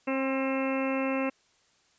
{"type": "harmonic tone with a mistuned harmonic", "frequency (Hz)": 267.2, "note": "C4", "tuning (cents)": 36, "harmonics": [1, 2, 3, 4, 5, 6, 7, 8, 9, 10], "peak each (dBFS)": [-29, -31, -40, -38, -41, -45, -45, -40, -45, -38], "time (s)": [0.07, 1.3], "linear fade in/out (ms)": 10, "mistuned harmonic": 4, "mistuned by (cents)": -20, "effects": ["white hiss -66 dBFS RMS until 1.98 s", "resampled to 16000 Hz"]}